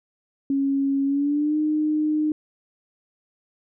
sine tone with pitch glide, 275.3 to 305.5 Hz, C#4 to D#4, -12 to -32 cents, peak -19 dBFS, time 0.5-2.32 s, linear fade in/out 2 ms, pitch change +180 cents, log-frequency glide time 1.05-1.57 s, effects none

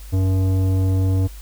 sine tone with tanh clipping, 94.5 Hz, F#2, 37 cents sharp, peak -17 dBFS, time 0.12-1.28 s, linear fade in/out 20 ms, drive 13 dB, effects added 50 Hz sine -34 dBFS peak until 1.41 s + white hiss -46 dBFS RMS until 1.41 s

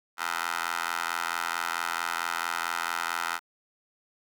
15% pulse tone with high-pass filter, 84.5 Hz, E2, 43 cents sharp, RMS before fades -31 dBFS, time 0.17-3.4 s, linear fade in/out 50 ms, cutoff 1200 Hz, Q 2.7, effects none

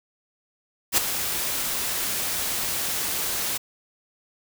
white noise with ADSR envelope, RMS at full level -17 dBFS, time 0.92-3.58 s, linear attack 54 ms, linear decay 13 ms, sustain -10 dB, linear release 11 ms, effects none

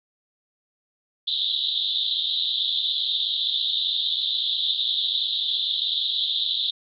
pink band-pass noise, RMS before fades -25 dBFS, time 1.27-6.71 s, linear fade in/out 10 ms, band 3400 to 3900 Hz, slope 96 dB/octave, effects none

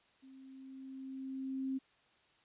sine tone with level ramp, 265.6 Hz, C4, 26 cents sharp, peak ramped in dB -54 to -33 dBFS, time 0.22-1.79 s, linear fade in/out 20 ms, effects white hiss -69 dBFS RMS until 2.44 s + resampled to 8000 Hz

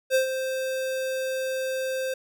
square tone with ADSR envelope, 523.3 Hz, C5, in tune, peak -18 dBFS, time 0.1-2.14 s, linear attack 49 ms, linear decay 110 ms, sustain -9 dB, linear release 5 ms, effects none

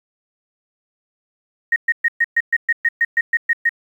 sine tone bursts, 1864.7 Hz, A#6, in tune, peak -12 dBFS, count 13, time 1.72-3.693 s, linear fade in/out 5 ms, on 41 ms, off 120 ms, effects 8-bit

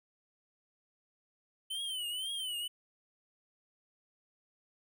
square tone with vibrato, 3051 Hz, G7, 48 cents flat, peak -36 dBFS, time 1.7-2.68 s, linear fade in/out 10 ms, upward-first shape triangle, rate 2 Hz, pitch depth 140 cents each way, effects none

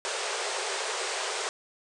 pink band-pass noise, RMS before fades -32 dBFS, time 0.05-1.49 s, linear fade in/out 0 ms, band 380 to 9200 Hz, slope 96 dB/octave, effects none

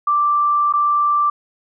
sine tone with dropouts, 1174.7 Hz, D6, in tune, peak -13 dBFS, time 0.07-1.3 s, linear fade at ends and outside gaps 5 ms, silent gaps 0.726-0.736 s, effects none

